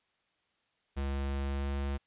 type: tone with pitch glide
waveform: square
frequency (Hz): 69 to 69.64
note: C#2 to C#2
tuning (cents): -7 to +9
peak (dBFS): -32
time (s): 0.96-1.98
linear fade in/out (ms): 20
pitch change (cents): +16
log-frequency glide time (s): 1.37-1.73
effects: white hiss -75 dBFS RMS until 2.06 s + resampled to 8000 Hz